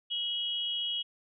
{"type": "tone pair together", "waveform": "sine", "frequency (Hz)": [2921, 3287], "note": ["F#7", "G#7"], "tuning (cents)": [-23, -19], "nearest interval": "major second", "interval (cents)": 204, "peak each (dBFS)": [-33, -33], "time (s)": [0.1, 1.03], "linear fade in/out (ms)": 20, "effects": []}